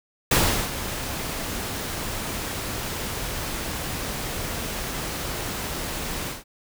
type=noise with ADSR envelope; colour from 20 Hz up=pink; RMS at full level=-18 dBFS; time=0.31-6.44 s; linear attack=4 ms; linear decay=370 ms; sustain=-12 dB; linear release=160 ms; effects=none